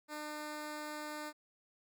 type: tone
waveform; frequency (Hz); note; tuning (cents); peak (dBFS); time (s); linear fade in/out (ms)
10% pulse; 301.4; D4; +45; -33; 0.08-1.33; 50
effects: none